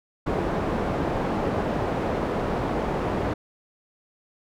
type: low-pass noise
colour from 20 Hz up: white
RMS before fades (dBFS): -26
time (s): 0.26-3.34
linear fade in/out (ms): 10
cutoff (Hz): 640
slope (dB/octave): 12
effects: none